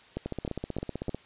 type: two click trains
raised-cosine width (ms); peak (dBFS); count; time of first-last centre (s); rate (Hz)
2; -18 / -19; 4 / 15; 0.17-1.093 / 0.26-1.146; 3.25 / 15.8
effects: white hiss -55 dBFS RMS until 1.25 s + resampled to 8000 Hz